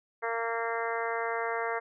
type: harmonic tone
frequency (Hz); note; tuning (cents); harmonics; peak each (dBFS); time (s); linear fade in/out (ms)
229.9; A#3; -24; 2 / 3 / 4 / 5 / 6 / 7 / 8 / 9; -34 / -36 / -37 / -38 / -39 / -39 / -40 / -41; 0.22-1.8; 20
effects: none